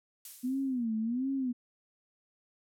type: noise with exponential decay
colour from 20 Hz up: violet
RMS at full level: -38 dBFS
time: 0.25-0.85 s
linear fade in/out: 2 ms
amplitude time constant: 130 ms
type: tone with vibrato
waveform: sine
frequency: 244 Hz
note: B3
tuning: 21 cents flat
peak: -29 dBFS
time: 0.43-1.53 s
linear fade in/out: 20 ms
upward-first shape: sine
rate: 1.4 Hz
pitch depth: 190 cents each way
effects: low-pass 12000 Hz 12 dB/octave